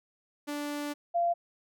sawtooth / sine tone pair in turn, 292.1 / 688.7 Hz, D4 / F5, -9 / -24 cents, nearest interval octave + minor third, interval 1485 cents, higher second, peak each -29 / -24 dBFS, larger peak second, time 0.47-0.94 / 1.14-1.34 s, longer first, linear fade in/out 20 ms, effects none

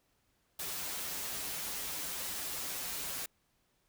white noise with comb filter, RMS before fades -39 dBFS, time 0.59-3.26 s, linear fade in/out 5 ms, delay 8.6 ms, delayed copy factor -0.75, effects pink hiss -75 dBFS RMS until 3.88 s

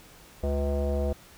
square tone with low-pass filter, 71 Hz, C#2, 42 cents sharp, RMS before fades -27 dBFS, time 0.43-1.13 s, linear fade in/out 5 ms, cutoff 580 Hz, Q 7.8, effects pink hiss -52 dBFS RMS until 1.37 s

